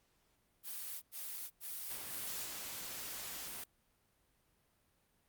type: noise bursts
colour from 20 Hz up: blue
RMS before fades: -44 dBFS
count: 4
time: 0.63-2.475 s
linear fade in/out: 50 ms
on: 390 ms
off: 95 ms
type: noise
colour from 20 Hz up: white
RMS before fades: -45 dBFS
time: 1.9-3.64 s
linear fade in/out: 5 ms
effects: pink hiss -75 dBFS RMS until 5.28 s + Opus 48 kbps